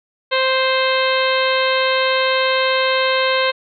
harmonic tone with a mistuned harmonic, 523.3 Hz, C5, in tune, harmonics 1 / 2 / 3 / 4 / 5 / 6 / 7 / 8, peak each -18 / -21 / -23 / -24 / -25 / -26 / -26 / -27 dBFS, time 0.31-3.52 s, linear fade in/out 20 ms, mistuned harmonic 7, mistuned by +26 cents, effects none

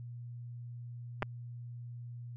clicks, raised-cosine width 0.5 ms, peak -18 dBFS, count 2, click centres 1.223 / 1.228 s, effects added 120 Hz sine -42 dBFS peak until 2.36 s

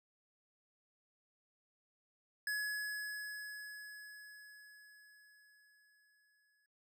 square tone with exponential decay, 1691 Hz, G#6, 31 cents sharp, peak -35 dBFS, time 2.47-6.66 s, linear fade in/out 2 ms, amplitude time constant 910 ms, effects noise-tail reverb RT60 0.1 s tail -22 dB re dry

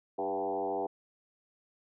sine tone with frequency modulation, 584 Hz, D5, 10 cents flat, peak -30 dBFS, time 0.18-0.87 s, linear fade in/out 10 ms, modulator 93.3 Hz, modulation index 2.8, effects none

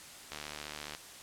click train, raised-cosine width 0.2 ms, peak -23 dBFS, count 48, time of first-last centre 0.32-0.949 s, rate 74.7 Hz, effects white hiss -50 dBFS RMS until 1.22 s + low-pass 10000 Hz 12 dB/octave

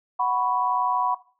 sine chord, F# suspended fourth, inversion none, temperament equal, 740 / 987.8 / 1108.7 Hz, F#5 / B5 / C#6, 0 / 0 / 0 cents, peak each -26 / -23 / -27 dBFS, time 0.19-1.15 s, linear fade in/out 10 ms, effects noise-tail reverb RT60 0.4 s tail -17 dB re dry

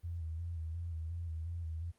sine tone with vibrato, 82.8 Hz, E2, 8 cents sharp, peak -37 dBFS, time 0.03-1.92 s, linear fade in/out 20 ms, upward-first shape square, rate 2.8 Hz, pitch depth 49 cents each way, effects pink hiss -73 dBFS RMS until 1.98 s + Opus 32 kbps

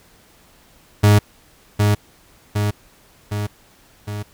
40% pulse tone with echo, 103.83 Hz, G#2, in tune, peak -8 dBFS, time 1.03-1.19 s, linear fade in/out 10 ms, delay 760 ms, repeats 4, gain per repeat -4 dB, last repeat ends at 4.23 s, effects pink hiss -52 dBFS RMS until 4.33 s

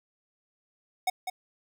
square tone with echo, 740 Hz, F#5, in tune, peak -24 dBFS, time 1.07-1.1 s, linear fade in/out 5 ms, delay 200 ms, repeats 1, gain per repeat -7 dB, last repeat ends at 1.3 s, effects none

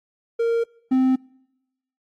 triangle tone pair in turn, 463.1 / 259.9 Hz, A#4 / C4, -11 / -11 cents, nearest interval minor seventh, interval 1000 cents, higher first, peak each -16 / -13 dBFS, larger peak second, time 0.39-0.64 / 0.91-1.16 s, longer neither, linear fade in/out 10 ms, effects noise-tail reverb RT60 0.9 s tail -26 dB re dry + AAC 48 kbps

